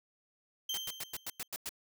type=tone with exponential decay; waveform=35% pulse; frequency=3136 Hz; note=G7; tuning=in tune; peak=-31 dBFS; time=0.69-1.48 s; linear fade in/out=5 ms; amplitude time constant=170 ms
type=noise bursts; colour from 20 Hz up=white; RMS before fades=-39 dBFS; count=8; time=0.74-1.692 s; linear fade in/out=2 ms; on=35 ms; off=96 ms
effects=none